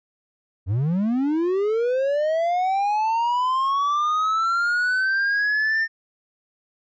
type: linear sweep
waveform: triangle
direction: up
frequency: 86.2 to 1815 Hz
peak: -17 dBFS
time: 0.66-5.88 s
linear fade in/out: 50 ms
effects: resampled to 16000 Hz